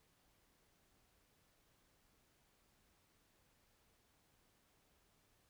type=silence; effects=pink hiss -75 dBFS RMS until 5.49 s